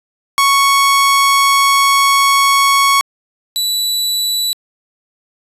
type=tone pair in turn; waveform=sawtooth; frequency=1108.7 / 3951 Hz; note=C#6 / B7; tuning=0 / 0 cents; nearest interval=octave + minor seventh; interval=2200 cents; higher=second; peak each=-5 / -11 dBFS; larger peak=first; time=0.38-3.01 / 3.56-4.53 s; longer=first; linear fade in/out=0 ms; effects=resampled to 32000 Hz